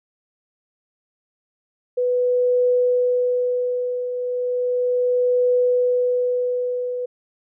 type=tone with tremolo; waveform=sine; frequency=495.2 Hz; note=B4; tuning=5 cents sharp; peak=-14 dBFS; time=1.97-7.06 s; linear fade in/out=10 ms; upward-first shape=triangle; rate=0.35 Hz; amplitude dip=65%; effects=none

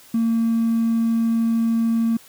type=tone with hard clipping; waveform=triangle; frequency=228.3 Hz; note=A#3; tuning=36 cents flat; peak=-17 dBFS; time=0.14-2.17 s; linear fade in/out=5 ms; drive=4 dB; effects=white hiss -48 dBFS RMS until 2.28 s

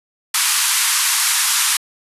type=band-pass noise; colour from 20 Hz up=white; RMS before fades=-17 dBFS; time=0.34-1.77 s; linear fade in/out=5 ms; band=920 to 12000 Hz; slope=48 dB/octave; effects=resampled to 32000 Hz

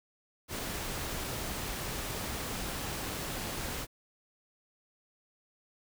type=noise; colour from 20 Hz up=pink; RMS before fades=-37 dBFS; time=0.48-3.87 s; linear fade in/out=50 ms; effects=none

